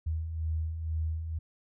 sine beating tone pair, 78.1 / 80.2 Hz, D#2 / E2, +7 / -47 cents, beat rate 2.1 Hz, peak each -39 / -30 dBFS, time 0.06-1.39 s, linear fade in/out 10 ms, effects none

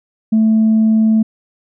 sine tone, 220 Hz, A3, in tune, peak -7 dBFS, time 0.32-1.23 s, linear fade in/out 10 ms, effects tanh soft clip ceiling -6 dBFS

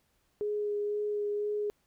sine tone with vibrato, 415.3 Hz, G#4, in tune, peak -29 dBFS, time 0.41-1.7 s, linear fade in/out 0 ms, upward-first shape sine, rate 2 Hz, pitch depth 12 cents each way, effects pink hiss -73 dBFS RMS until 1.86 s

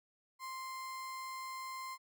35% pulse tone, 1046.5 Hz, C6, in tune, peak -40 dBFS, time 0.39-1.98 s, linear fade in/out 50 ms, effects none

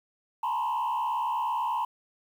sine tone with frequency modulation, 954 Hz, A#5, 40 cents sharp, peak -24 dBFS, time 0.43-1.85 s, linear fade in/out 5 ms, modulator 68.7 Hz, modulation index 1.2, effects tanh soft clip ceiling -24 dBFS + 9-bit

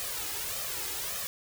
white noise with flanger, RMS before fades -35 dBFS, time 0-1.27 s, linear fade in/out 0 ms, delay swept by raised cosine 1.6 to 2.42 ms, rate 1.7 Hz, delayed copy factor +0.7, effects none

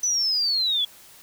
sine linear sweep, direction down, 6040 to 3322 Hz, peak -20 dBFS, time 0.03-0.85 s, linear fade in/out 5 ms, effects white hiss -49 dBFS RMS until 1.22 s

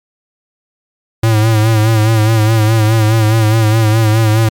square tone with vibrato, 110 Hz, A2, in tune, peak -8 dBFS, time 1.23-4.49 s, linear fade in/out 5 ms, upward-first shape sine, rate 4.8 Hz, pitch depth 56 cents each way, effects MP3 96 kbps

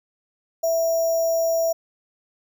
sine tone with sample-and-hold, 659.3 Hz, E5, in tune, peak -18 dBFS, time 0.63-1.73 s, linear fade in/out 10 ms, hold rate 6300 Hz, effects none

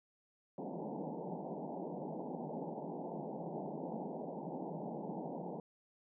pink band-pass noise, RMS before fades -43 dBFS, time 0.58-5.6 s, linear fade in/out 2 ms, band 150 to 910 Hz, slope 96 dB/octave, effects none

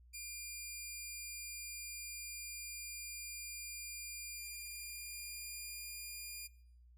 10% pulse tone with pitch glide, 2400 to 2415 Hz, D7 to D7, +37 to +48 cents, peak -36 dBFS, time 0.13-6.48 s, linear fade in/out 20 ms, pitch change +11 cents, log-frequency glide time 4.3-5.97 s, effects noise-tail reverb RT60 0.7 s tail -22 dB re dry + added 60 Hz sine -59 dBFS peak until 6.97 s

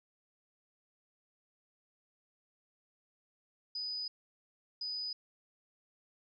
sine tone bursts at uneven times, 4978 Hz, D#8, in tune, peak -36 dBFS, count 2, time 3.75-4.08 / 4.81-5.13 s, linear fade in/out 5 ms, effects none

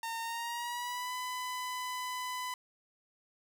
sawtooth tone with pitch glide, 914 to 1002.5 Hz, A#5 to B5, -34 to +26 cents, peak -32 dBFS, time 0.03-2.54 s, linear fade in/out 2 ms, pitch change +160 cents, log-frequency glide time 0.21-1.14 s, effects none

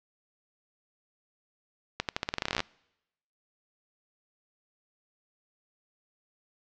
accelerating click train, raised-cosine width 0.2 ms, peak -10 dBFS, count 17, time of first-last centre 2-2.604 s, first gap 88 ms, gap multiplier 0.87, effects noise-tail reverb RT60 0.9 s tail -26 dB re dry + low-pass 5000 Hz 12 dB/octave

